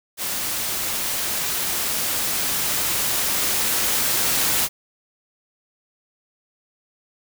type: noise with level ramp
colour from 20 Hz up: white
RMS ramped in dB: -26 to -20 dBFS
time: 0.17-4.69 s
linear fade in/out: 50 ms
effects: none